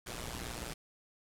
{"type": "noise with amplitude modulation", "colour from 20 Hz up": "pink", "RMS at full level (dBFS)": -38, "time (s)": [0.06, 0.74], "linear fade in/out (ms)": 10, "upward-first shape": "sine", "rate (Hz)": 118, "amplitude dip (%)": 85, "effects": ["low-pass 12000 Hz 12 dB/octave"]}